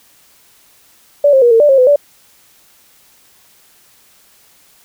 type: tone with pitch steps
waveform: sine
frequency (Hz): 577 / 533 / 478.5 / 454.5 / 589 / 540 / 506 / 578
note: D5 / C5 / A#4 / A#4 / D5 / C#5 / B4 / D5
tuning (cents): -31 / +32 / +45 / -44 / +5 / -45 / +42 / -28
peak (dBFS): -5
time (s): 1.24-1.96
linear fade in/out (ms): 5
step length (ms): 90
effects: white hiss -49 dBFS RMS until 4.84 s